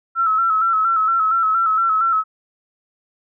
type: tone with vibrato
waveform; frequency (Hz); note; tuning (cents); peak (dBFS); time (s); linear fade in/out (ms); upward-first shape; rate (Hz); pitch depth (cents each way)
sine; 1320; E6; +2; -14; 0.15-2.24; 50; square; 4.3; 42
effects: none